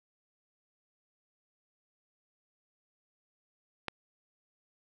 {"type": "click", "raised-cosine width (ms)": 0.3, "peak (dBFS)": -17, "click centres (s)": 3.883, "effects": []}